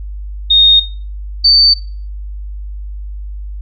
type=tone pair in turn; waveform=sine; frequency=3700 / 4568 Hz; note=A#7 / D8; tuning=-14 / -49 cents; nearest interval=major third; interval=365 cents; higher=second; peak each=-5 dBFS; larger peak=neither; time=0.5-0.8 / 1.44-1.74 s; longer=neither; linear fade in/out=10 ms; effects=noise-tail reverb RT60 0.4 s tail -17 dB re dry + added 50 Hz sine -22 dBFS peak until 3.61 s